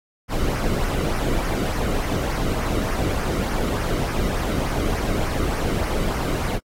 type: noise with flanger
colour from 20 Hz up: brown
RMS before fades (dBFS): -23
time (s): 0.28-6.6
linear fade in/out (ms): 50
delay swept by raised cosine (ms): 0.25 to 1.21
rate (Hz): 3.4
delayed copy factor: -0.55
effects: AAC 48 kbps